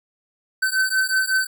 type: beating tone pair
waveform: square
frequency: 1529 / 1534.4 Hz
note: G6 / G6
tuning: -44 / -37 cents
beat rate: 5.4 Hz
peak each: -22 dBFS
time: 0.62-1.47 s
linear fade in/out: 10 ms
effects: none